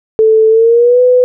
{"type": "tone with pitch glide", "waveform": "sine", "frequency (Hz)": [440, 499.6], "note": ["A4", "B4"], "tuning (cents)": [0, 20], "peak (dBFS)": -4, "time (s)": [0.19, 1.24], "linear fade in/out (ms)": 0, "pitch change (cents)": 220, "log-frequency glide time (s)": [0.49, 1.01], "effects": []}